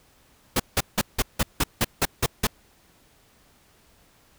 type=noise bursts; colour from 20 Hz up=pink; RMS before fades=-21 dBFS; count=10; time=0.56-2.47 s; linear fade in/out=5 ms; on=38 ms; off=170 ms; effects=pink hiss -59 dBFS RMS until 4.38 s